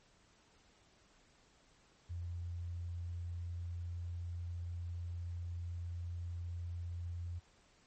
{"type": "tone", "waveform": "sine", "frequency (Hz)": 86.6, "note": "F2", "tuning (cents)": -14, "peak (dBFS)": -39, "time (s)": [2.09, 7.4], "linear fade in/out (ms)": 20, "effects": ["pink hiss -68 dBFS RMS until 7.86 s", "MP3 32 kbps"]}